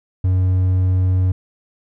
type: tone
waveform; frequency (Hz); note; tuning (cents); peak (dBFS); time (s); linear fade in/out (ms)
triangle; 92.5; F#2; 0; -11; 0.24-1.32; 5
effects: none

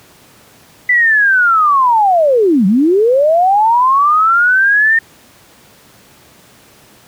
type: linear two-way sweep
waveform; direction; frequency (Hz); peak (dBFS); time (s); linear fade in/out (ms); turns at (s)
sine; down then up; 2000 to 177.9 to 1833; -7; 0.89-4.99; 5; 2.66
effects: pink hiss -44 dBFS RMS until 7.07 s + high-pass 100 Hz 12 dB/octave

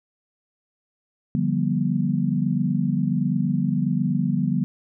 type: chord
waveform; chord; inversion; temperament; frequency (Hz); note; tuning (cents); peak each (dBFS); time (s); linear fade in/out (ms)
sine; G dominant seventh; second; equal with one note detuned; 146.83 / 174.61 / 196 / 241.7; D3 / F3 / G3 / B3; 0 / 0 / 0 / -37; -25; 1.35-4.64; 0
effects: none

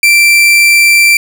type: tone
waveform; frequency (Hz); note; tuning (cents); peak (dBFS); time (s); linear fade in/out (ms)
40% pulse; 2349; D7; 0; -3; 0.03-1.17; 2
effects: none

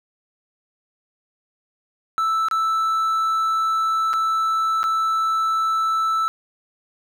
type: tone with dropouts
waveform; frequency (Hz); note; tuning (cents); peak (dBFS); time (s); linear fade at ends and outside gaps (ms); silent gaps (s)
triangle; 1318.5; E6; 0; -16; 2.18-6.28; 0; 2.485-2.512 / 4.132-4.137 / 4.831-4.84
effects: none

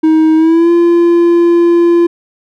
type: tone with pitch glide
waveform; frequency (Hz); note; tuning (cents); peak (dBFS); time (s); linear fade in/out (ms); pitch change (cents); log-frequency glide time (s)
triangle; 316.2 to 342.8; D#4 to F4; +28 to -32; -3; 0.03-2.07; 10; +140; 0.36-0.71
effects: none

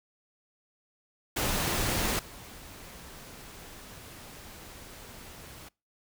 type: noise with level steps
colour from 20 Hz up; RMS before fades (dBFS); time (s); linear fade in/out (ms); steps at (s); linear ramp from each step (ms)
pink; -29 / -47; 1.36-5.69; 10; 2.19; 2
effects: noise-tail reverb RT60 0.3 s tail -26 dB re dry

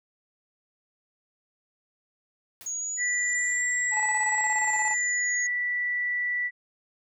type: noise with exponential decay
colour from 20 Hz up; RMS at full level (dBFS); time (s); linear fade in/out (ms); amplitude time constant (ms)
white; -43; 2.61-2.83; 0; 46
type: exponential two-way sweep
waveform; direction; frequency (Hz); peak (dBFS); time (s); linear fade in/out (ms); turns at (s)
sine; up then down; 6645 to 7902 to 6645; -29; 2.66-5.47; 5; 4.18
type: tone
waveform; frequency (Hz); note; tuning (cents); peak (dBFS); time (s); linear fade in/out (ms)
sine; 1962; B6; -12; -25; 2.97-6.51; 50
type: tone with tremolo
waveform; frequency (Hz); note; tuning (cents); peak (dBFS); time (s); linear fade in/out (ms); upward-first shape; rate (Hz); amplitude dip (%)
triangle; 860; A5; -40; -24; 3.91-4.96; 50; square; 17; 60
effects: none

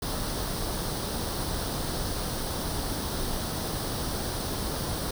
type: noise with comb filter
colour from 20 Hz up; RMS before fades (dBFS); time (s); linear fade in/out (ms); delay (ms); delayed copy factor
pink; -31; 0.02-5.11; 5; 0.21; +0.6
effects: none

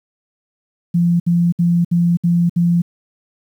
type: tone bursts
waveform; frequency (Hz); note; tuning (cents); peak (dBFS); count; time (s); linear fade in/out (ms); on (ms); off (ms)
sine; 172.2; F3; -24; -11; 6; 0.94-2.82; 10; 260; 64
effects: 8-bit

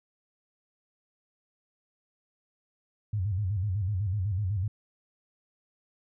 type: tone with vibrato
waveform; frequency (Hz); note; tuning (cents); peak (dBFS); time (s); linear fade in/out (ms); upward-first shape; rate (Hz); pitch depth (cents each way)
sine; 98; G2; 0; -26; 3.13-4.68; 5; square; 8; 130
effects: none

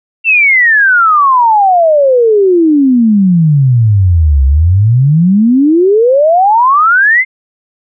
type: exponential two-way sweep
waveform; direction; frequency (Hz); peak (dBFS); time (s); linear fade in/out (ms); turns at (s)
sine; down then up; 2729 to 65.41 to 2132; -4; 0.24-7.25; 50; 4.45
effects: none

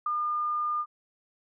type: tone with ADSR envelope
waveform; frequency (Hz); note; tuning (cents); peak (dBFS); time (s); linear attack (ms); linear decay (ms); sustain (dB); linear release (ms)
sine; 1210; D#6; -49; -23; 0.06-0.86; 5; 5; -3; 57
effects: none

